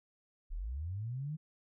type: linear sweep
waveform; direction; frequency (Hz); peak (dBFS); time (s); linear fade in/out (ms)
sine; up; 30.89 to 159.3; -36; 0.5-1.37; 20
effects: none